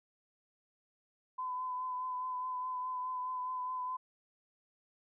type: tone with vibrato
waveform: sine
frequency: 1011 Hz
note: B5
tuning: 40 cents sharp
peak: -35 dBFS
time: 1.38-3.97 s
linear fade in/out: 10 ms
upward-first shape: triangle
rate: 4.8 Hz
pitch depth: 23 cents each way
effects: none